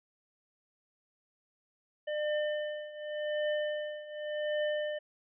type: tone with tremolo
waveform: square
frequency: 601 Hz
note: D5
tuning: 40 cents sharp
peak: -29 dBFS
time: 2.07-4.99 s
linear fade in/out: 10 ms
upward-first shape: triangle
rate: 0.88 Hz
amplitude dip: 85%
effects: resampled to 8000 Hz